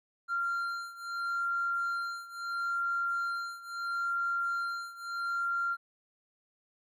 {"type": "beating tone pair", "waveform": "triangle", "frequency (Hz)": [1384, 1384.75], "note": ["F6", "F6"], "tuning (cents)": [-16, -15], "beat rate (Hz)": 0.75, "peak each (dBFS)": [-30, -32], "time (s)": [0.28, 5.77], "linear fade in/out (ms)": 50, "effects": ["tanh soft clip ceiling -26 dBFS"]}